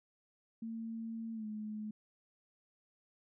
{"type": "tone with pitch glide", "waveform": "sine", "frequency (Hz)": [226.3, 213.6], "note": ["A3", "G#3"], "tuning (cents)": [49, 49], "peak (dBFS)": -39, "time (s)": [0.62, 1.91], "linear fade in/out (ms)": 5, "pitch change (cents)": -100, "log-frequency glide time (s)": [1.33, 1.46], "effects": []}